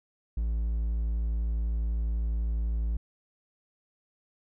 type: tone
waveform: triangle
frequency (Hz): 56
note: A1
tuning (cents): +31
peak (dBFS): -24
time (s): 0.37-2.97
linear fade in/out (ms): 5
effects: none